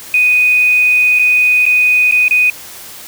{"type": "tone with dropouts", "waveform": "sine", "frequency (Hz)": 2489, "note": "D#7", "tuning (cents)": 0, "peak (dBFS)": -7, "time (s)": [0.14, 2.5], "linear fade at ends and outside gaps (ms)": 2, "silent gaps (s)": [[1.189, 1.194], [1.655, 1.663], [2.112, 2.122], [2.282, 2.309]], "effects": ["white hiss -32 dBFS RMS until 3.07 s"]}